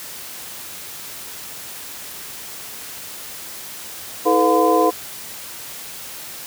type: tone cluster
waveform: sine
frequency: 322.3 / 436.2 / 498.5 / 713 / 1019 Hz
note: E4 / A4 / B4 / F5 / C6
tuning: -39 / -15 / +16 / +36 / -46 cents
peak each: -19 dBFS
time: 4.25-4.91 s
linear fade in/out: 20 ms
effects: white hiss -34 dBFS RMS until 6.46 s + high-pass 60 Hz 12 dB/octave